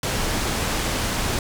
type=low-pass noise; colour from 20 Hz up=pink; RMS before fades=-24 dBFS; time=0.03-1.39 s; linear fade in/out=2 ms; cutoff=10000 Hz; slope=12 dB/octave; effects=none